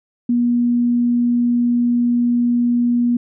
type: tone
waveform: sine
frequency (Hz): 240.5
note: B3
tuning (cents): -46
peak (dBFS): -13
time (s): 0.29-3.17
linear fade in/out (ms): 5
effects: none